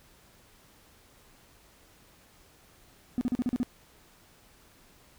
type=tone bursts; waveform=triangle; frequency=246.9 Hz; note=B3; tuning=in tune; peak=-21 dBFS; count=7; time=3.18-3.631 s; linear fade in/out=0 ms; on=31 ms; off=39 ms; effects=tanh soft clip ceiling -21 dBFS + pink hiss -59 dBFS RMS until 5.18 s